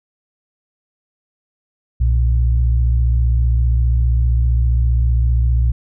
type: tone pair together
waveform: sine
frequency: 62.14 / 117.3 Hz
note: B1 / A#2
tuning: +11 / +11 cents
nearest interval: major seventh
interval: 1100 cents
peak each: -12 / -20 dBFS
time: 2-5.72 s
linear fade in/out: 10 ms
effects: none